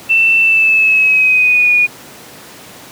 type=tone with pitch glide; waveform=sine; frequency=2673 to 2451 Hz; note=E7 to D#7; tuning=+23 to -27 cents; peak=-7 dBFS; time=0.09-1.87 s; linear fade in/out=20 ms; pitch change=-150 cents; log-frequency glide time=0.4-1.73 s; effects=pink hiss -35 dBFS RMS until 2.91 s + high-pass 150 Hz 12 dB/octave

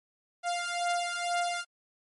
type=beating tone pair; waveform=sawtooth; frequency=698.5 / 700.6 Hz; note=F5 / F5; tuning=0 / +5 cents; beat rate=2.1 Hz; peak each=-28 dBFS; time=0.43-1.65 s; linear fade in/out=50 ms; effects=MP3 48 kbps

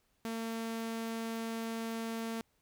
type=tone; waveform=sawtooth; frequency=226.8 Hz; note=A#3; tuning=47 cents flat; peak=-32 dBFS; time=0.25-2.41 s; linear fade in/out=0 ms; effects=pink hiss -75 dBFS RMS until 2.61 s

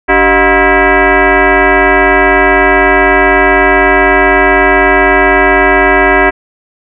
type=tone with frequency modulation; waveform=sine; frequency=624 Hz; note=D#5; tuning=5 cents sharp; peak=-4 dBFS; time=0.08-6.31 s; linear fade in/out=20 ms; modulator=336 Hz; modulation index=4.6; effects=none

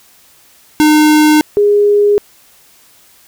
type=tone pair in turn; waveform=square / sine; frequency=304.5 / 411.3 Hz; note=D#4 / G#4; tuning=-37 / -17 cents; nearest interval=perfect fourth; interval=520 cents; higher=second; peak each=-6 dBFS; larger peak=neither; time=0.8-1.41 / 1.57-2.18 s; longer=neither; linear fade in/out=0 ms; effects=white hiss -46 dBFS RMS until 3.27 s

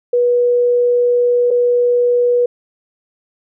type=tone with dropouts; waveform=sine; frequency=486.2 Hz; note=B4; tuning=27 cents flat; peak=-10 dBFS; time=0.13-2.46 s; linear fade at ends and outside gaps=5 ms; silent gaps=1.506-1.51 s; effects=none

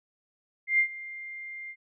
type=tone with ADSR envelope; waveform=sine; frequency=2100 Hz; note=C7; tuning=6 cents sharp; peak=-18 dBFS; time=0.67-1.76 s; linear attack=120 ms; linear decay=85 ms; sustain=-19 dB; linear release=60 ms; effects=none

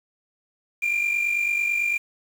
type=tone pair together; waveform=sine; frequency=2349 / 2398 Hz; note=D7 / D7; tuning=0 / +36 cents; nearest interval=unison; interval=36 cents; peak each=-25 / -20 dBFS; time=0.82-1.98 s; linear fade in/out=10 ms; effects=tanh soft clip ceiling -18 dBFS + 7-bit

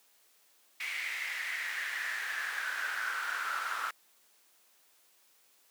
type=noise with high-pass filter sweep; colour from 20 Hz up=brown; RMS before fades=-36 dBFS; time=0.8-3.91 s; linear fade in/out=5 ms; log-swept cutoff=2200 to 1300 Hz; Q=6.6; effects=white hiss -66 dBFS RMS until 5.7 s + high-pass 300 Hz 12 dB/octave

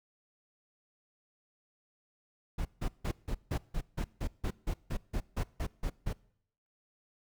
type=noise bursts; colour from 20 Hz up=brown; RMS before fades=-32 dBFS; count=16; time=2.58-6.132 s; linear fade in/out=10 ms; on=72 ms; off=160 ms; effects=noise-tail reverb RT60 0.7 s tail -23 dB re dry

